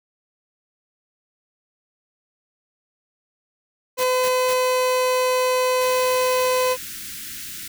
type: tone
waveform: 30% pulse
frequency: 508 Hz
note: B4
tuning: 49 cents sharp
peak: -15 dBFS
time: 3.97-6.77 s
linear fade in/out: 50 ms
type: noise bursts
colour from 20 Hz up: white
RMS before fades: -30 dBFS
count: 3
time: 3.98-4.54 s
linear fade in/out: 10 ms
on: 60 ms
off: 190 ms
type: band-stop noise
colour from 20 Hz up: white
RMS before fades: -34 dBFS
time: 5.81-7.68 s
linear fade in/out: 5 ms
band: 350 to 1400 Hz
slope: 48 dB/octave
effects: none